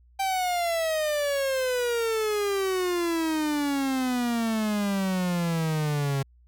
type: exponential sweep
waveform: 45% pulse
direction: down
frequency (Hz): 784 to 135.6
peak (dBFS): -24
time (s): 0.19-6.23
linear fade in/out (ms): 10
effects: added 60 Hz sine -54 dBFS peak until 6.47 s